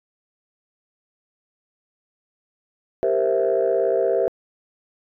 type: chord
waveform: sine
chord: C dominant seventh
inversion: second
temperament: equal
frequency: 392 / 466.2 / 523.3 / 659.3 Hz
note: G4 / Bb4 / C5 / E5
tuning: 0 / 0 / 0 / 0 cents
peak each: -22 dBFS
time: 3.03-4.28 s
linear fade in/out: 0 ms
effects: tanh soft clip ceiling -10 dBFS